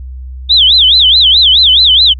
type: tone with vibrato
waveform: sine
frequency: 3495 Hz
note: A7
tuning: 12 cents flat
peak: -3 dBFS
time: 0.49-2.14 s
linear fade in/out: 20 ms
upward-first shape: sine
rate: 4.7 Hz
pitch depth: 270 cents each way
effects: added 64 Hz sine -22 dBFS peak until 2.19 s